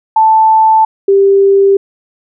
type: tone pair in turn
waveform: sine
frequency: 880 / 394 Hz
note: A5 / G4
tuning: 0 / +9 cents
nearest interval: octave + major second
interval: 1391 cents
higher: first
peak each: -4 dBFS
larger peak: neither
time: 0.16-0.85 / 1.08-1.77 s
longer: neither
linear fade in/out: 5 ms
effects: none